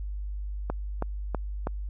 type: click train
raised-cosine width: 1 ms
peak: -15 dBFS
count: 4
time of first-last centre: 0.7-1.671 s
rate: 3.09 Hz
effects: added 50 Hz sine -31 dBFS peak until 1.89 s